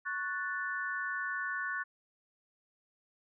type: chord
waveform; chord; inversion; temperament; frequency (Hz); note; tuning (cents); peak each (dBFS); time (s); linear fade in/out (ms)
sine; F# minor; second; equal; 1108.7 / 1480 / 1760; C#6 / F#6 / A6; 0 / 0 / 0; -40 / -36 / -38; 0.05-1.84; 20
effects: none